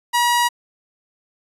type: tone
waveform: sawtooth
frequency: 960 Hz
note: B5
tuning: 49 cents flat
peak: -11 dBFS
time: 0.13-0.49 s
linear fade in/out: 20 ms
effects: resampled to 32000 Hz